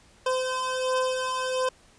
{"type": "beating tone pair", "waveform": "25% pulse", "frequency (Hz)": [513, 514.4], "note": ["C5", "C5"], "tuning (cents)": [-34, -30], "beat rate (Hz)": 1.4, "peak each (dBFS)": [-26, -23], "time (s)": [0.26, 1.69], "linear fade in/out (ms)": 5, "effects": ["pink hiss -57 dBFS RMS until 1.98 s", "resampled to 22050 Hz"]}